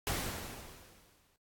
pink noise with exponential decay, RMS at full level -33 dBFS, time 0.07-1.36 s, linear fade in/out 0 ms, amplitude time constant 280 ms, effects noise-tail reverb RT60 0.1 s tail -24 dB re dry + AAC 64 kbps

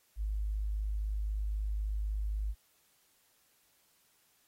sine tone, 51.91 Hz, G#1, in tune, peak -31 dBFS, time 0.16-2.55 s, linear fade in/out 50 ms, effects white hiss -70 dBFS RMS until 4.47 s + AAC 48 kbps

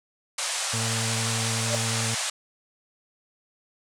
white band-pass noise, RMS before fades -29 dBFS, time 0.38-2.3 s, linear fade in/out 5 ms, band 550 to 9400 Hz, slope 48 dB/octave
35% pulse tone with vibrato, 113.3 Hz, A#2, 49 cents flat, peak -26 dBFS, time 0.73-2.15 s, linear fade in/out 10 ms, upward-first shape triangle, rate 11 Hz, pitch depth 17 cents each way
sine tone with exponential growth, 590 Hz, D5, 8 cents sharp, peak -21 dBFS, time 1.62-1.75 s, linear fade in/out 0 ms, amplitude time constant 27 ms
effects none

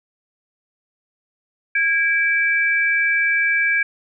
sine tone pair together, 1638.9 / 2321 Hz, G#6 / D7, -23 / -21 cents, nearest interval tritone, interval 602 cents, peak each -18 dBFS, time 1.75-3.83 s, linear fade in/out 5 ms, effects none

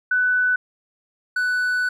sine / triangle tone pair in turn, 1495 / 1489.1 Hz, F#6 / F#6, +17 / +11 cents, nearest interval unison, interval 6 cents, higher first, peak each -16 / -17 dBFS, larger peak first, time 0.11-0.56 / 1.36-1.89 s, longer second, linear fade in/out 5 ms, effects none

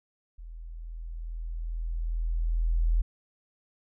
sine tone with level ramp, 41.2 Hz, E1, in tune, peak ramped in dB -40 to -20 dBFS, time 0.38-3.02 s, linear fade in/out 10 ms, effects none

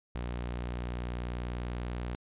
sawtooth tone, 60.3 Hz, B1, 41 cents flat, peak -30 dBFS, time 0.15-2.15 s, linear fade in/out 0 ms, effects resampled to 8000 Hz

